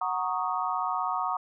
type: chord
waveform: sine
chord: D# minor seventh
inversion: first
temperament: equal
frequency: 740 / 932.3 / 1108.7 / 1244.5 Hz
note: F#5 / A#5 / C#6 / D#6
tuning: 0 / 0 / 0 / 0 cents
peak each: -32 dBFS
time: 0.01-1.37 s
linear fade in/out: 5 ms
effects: none